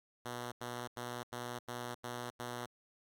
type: tone bursts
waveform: 5% pulse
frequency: 121.3 Hz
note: B2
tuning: 31 cents flat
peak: -29 dBFS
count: 7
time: 0.25-2.662 s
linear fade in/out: 10 ms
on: 270 ms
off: 87 ms
effects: AAC 64 kbps